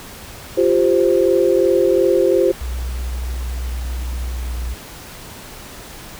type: chord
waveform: sine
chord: F suspended second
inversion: none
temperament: equal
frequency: 349.2 / 392 / 523.3 Hz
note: F4 / G4 / C5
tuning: 0 / 0 / 0 cents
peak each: -16 dBFS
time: 0.57-2.52 s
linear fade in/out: 10 ms
type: tone with pitch glide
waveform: sine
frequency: 61.74 to 60.3 Hz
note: B1 to B1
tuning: 0 to -41 cents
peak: -21 dBFS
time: 2.61-4.74 s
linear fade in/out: 5 ms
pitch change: -41 cents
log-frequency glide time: 4.35-4.53 s
effects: pink hiss -36 dBFS RMS until 6.19 s